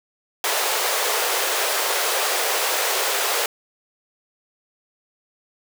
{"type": "high-pass noise", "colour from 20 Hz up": "pink", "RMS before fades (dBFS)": -22, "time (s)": [0.44, 3.46], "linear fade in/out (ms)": 2, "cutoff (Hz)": 410, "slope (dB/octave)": 48, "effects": []}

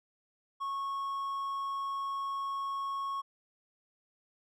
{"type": "tone", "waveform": "triangle", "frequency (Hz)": 1100, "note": "C#6", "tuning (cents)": -14, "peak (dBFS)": -31, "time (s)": [0.6, 3.22], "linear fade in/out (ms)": 20, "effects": []}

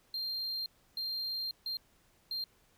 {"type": "tone bursts at uneven times", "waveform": "triangle", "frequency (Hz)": 4186, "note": "C8", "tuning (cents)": 0, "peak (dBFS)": -33, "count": 4, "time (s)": [[0.14, 0.66], [0.97, 1.51], [1.66, 1.77], [2.31, 2.44]], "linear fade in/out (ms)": 2, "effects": ["pink hiss -68 dBFS RMS until 2.77 s"]}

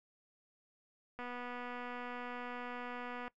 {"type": "click train", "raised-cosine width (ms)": 0.5, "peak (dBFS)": -30, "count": 513, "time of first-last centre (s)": [1.19, 3.28], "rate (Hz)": 245, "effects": ["noise-tail reverb RT60 0.1 s tail -21 dB re dry"]}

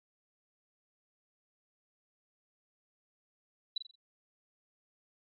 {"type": "tone with echo", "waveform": "sine", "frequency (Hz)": 3951, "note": "B7", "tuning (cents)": 0, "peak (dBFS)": -30, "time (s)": [3.76, 3.78], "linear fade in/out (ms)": 5, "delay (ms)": 44, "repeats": 4, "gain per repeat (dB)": -8, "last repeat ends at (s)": 3.956, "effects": ["MP3 32 kbps"]}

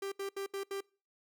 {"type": "tone bursts", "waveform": "45% pulse", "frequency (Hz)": 393.8, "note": "G4", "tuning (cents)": 8, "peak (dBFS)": -36, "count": 5, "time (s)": [0.02, 0.807], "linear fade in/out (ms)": 5, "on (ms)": 99, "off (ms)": 73, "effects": ["noise-tail reverb RT60 0.4 s tail -25 dB re dry"]}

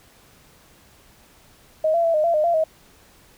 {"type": "tone with pitch steps", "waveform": "sine", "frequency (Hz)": [628, 678, 665, 613, 679, 611, 685, 635], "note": ["D#5", "E5", "E5", "D#5", "F5", "D#5", "F5", "D#5"], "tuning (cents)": [16, 49, 15, -26, -49, -32, -34, 35], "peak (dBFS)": -16, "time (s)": [1.84, 2.64], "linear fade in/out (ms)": 5, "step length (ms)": 100, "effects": ["pink hiss -53 dBFS RMS until 3.37 s"]}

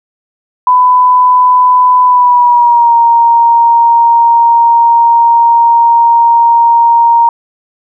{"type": "tone with pitch glide", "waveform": "sine", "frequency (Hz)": [1000, 933], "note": ["B5", "A#5"], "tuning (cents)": [21, 1], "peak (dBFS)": -3, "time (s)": [0.67, 7.29], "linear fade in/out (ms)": 2, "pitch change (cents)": -120, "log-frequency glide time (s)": [2.05, 2.95], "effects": []}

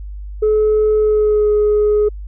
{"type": "tone with pitch glide", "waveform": "sine", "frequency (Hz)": [428.5, 419.9], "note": ["A4", "G#4"], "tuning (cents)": [-46, 19], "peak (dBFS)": -9, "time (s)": [0.42, 2.09], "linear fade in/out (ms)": 10, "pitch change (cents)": -35, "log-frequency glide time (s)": [0.98, 1.5], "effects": ["tanh soft clip ceiling -8 dBFS", "added 50 Hz sine -26 dBFS peak until 2.27 s"]}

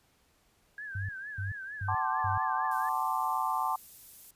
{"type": "tone with vibrato", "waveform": "sine", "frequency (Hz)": 1631, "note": "G#6", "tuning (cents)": -32, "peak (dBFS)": -38, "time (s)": [0.78, 2.89], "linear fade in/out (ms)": 2, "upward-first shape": "triangle", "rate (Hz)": 4.4, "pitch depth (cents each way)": 130}
{"type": "tone bursts", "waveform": "sine", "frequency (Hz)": 98, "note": "G2", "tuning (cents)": 0, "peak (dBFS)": -32, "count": 4, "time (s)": [0.95, 2.38], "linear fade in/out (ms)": 5, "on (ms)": 140, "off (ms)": 290}
{"type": "chord", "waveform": "sine", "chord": "D dominant seventh", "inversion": "first", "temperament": "equal with one note detuned", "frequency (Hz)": [756.4, 880, 1046.5, 1174.7], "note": ["F#5", "A5", "C6", "D6"], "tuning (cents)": [38, 0, 0, 0], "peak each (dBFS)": [-35, -32, -33, -34], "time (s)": [1.88, 3.76], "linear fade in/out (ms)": 5}
{"type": "noise", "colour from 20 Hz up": "violet", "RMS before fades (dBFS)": -48, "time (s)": [2.71, 4.31], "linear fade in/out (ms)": 5}
{"effects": ["pink hiss -68 dBFS RMS until 4.35 s", "resampled to 32000 Hz"]}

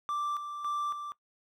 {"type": "tone with tremolo", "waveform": "triangle", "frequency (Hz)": 1174.7, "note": "D6", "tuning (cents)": 0, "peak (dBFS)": -28, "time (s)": [0.09, 1.12], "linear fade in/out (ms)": 0, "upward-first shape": "square", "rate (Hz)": 1.8, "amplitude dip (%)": 55, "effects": ["noise-tail reverb RT60 0.1 s tail -18 dB re dry"]}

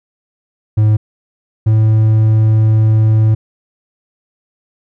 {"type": "tone pair in turn", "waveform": "triangle", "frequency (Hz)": [107.4, 109.4], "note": ["A2", "A2"], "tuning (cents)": [-41, -9], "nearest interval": "unison", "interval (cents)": 32, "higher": "second", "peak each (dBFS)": -5, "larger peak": "neither", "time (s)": [[0.77, 0.97], [1.66, 3.35]], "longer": "second", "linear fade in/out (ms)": 10, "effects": []}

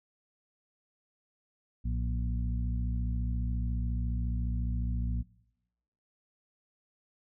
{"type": "harmonic tone with a mistuned harmonic", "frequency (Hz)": 59.7, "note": "A#1", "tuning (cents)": 42, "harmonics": [1, 2, 3, 4], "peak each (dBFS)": [-30, -36, -40, -42], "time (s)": [1.84, 5.23], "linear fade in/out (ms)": 20, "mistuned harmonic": 2, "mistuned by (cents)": -79, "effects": ["noise-tail reverb RT60 0.9 s tail -22 dB re dry"]}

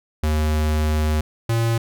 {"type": "tone pair in turn", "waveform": "square", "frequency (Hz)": [76.8, 115.07], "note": ["D#2", "A#2"], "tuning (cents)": [-22, -22], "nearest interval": "perfect fifth", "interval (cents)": 700, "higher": "second", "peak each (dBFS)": -18, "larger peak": "neither", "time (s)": [[0.23, 1.21], [1.49, 1.78]], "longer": "first", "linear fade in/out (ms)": 5, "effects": []}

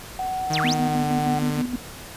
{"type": "tone", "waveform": "sine", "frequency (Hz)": 748, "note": "F#5", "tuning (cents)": 19, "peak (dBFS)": -24, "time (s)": [0.19, 1.39], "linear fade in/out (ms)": 2}
{"type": "tone with pitch glide", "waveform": "sawtooth", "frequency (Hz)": [155.56, 149.31], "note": ["D#3", "D3"], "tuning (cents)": [0, 29], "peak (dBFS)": -21, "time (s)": [0.5, 1.62], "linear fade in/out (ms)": 5, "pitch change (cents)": -71, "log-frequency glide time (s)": [0.82, 1.02]}
{"type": "exponential two-way sweep", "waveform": "sine", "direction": "down then up", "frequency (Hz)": [6740, 1108.7, 6740], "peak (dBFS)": -23, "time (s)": [0.53, 0.74], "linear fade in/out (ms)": 5, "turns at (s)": 0.61}
{"type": "tone with tremolo", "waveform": "sine", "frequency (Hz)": 246.9, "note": "B3", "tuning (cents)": 0, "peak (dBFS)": -21, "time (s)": [0.64, 1.76], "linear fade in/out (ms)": 5, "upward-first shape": "square", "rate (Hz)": 6.4, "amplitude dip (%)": 60}
{"effects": ["pink hiss -39 dBFS RMS until 2.16 s", "resampled to 32000 Hz"]}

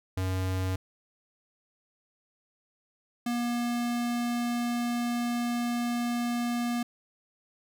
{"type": "tone pair in turn", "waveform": "square", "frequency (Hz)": [93.4, 239.3], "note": ["F#2", "A#3"], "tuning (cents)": [17, 46], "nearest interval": "octave + major third", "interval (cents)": 1629, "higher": "second", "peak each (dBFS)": -28, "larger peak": "neither", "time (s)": [[0.17, 0.76], [3.26, 6.83]], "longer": "second", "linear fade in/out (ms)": 5, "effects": []}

